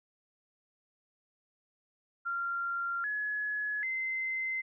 sine tone with pitch steps, 1384 / 1694 / 2067 Hz, F6 / G#6 / C7, -16 / +34 / -22 cents, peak -31 dBFS, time 2.25-4.62 s, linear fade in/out 20 ms, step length 790 ms, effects none

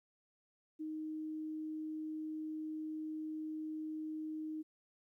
sine tone, 311.5 Hz, D#4, 2 cents sharp, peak -39 dBFS, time 0.79-4.63 s, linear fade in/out 20 ms, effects 13-bit

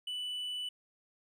triangle tone, 2976 Hz, F#7, 9 cents sharp, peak -34 dBFS, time 0.07-0.69 s, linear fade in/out 5 ms, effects none

